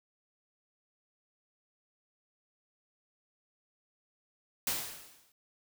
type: noise with exponential decay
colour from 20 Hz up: white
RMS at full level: -30 dBFS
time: 4.67-5.32 s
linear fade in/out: 2 ms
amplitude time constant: 140 ms
effects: none